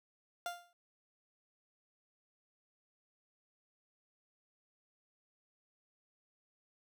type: tone with exponential decay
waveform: 30% pulse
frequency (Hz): 698.5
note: F5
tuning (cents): 0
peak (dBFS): -32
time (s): 0.46-0.73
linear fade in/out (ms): 1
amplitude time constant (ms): 58
effects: none